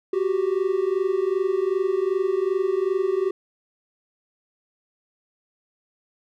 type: tone pair together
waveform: triangle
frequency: 370 / 392.6 Hz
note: F#4 / G4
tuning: 0 / +3 cents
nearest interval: minor second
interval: 103 cents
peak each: -21 dBFS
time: 0.13-3.31 s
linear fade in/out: 5 ms
effects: none